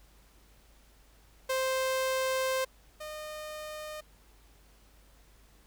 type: tone pair in turn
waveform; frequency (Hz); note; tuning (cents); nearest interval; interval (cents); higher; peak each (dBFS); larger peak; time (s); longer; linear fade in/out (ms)
sawtooth; 523.3 / 611.6; C5 / D#5; 0 / -30; minor third; 270; second; -24 / -35; first; 1.49-2.65 / 3-4.01; first; 10
effects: added 50 Hz sine -59 dBFS peak until 5.66 s + pink hiss -63 dBFS RMS until 5.66 s